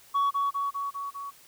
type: tone with echo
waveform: sine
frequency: 1123 Hz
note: C#6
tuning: 22 cents sharp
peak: -19 dBFS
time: 0.14-0.31 s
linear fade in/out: 20 ms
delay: 200 ms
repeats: 5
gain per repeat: -3 dB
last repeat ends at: 1.31 s
effects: tanh soft clip ceiling -21 dBFS + white hiss -55 dBFS RMS until 1.47 s